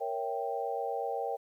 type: chord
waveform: sine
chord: A# diminished seventh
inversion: none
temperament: equal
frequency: 466.2 / 554.4 / 659.3 / 784 Hz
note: A#4 / C#5 / E5 / G5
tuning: 0 / 0 / 0 / 0 cents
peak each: -36 / -38 / -40 / -35 dBFS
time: 0-1.37 s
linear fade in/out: 20 ms
effects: 11-bit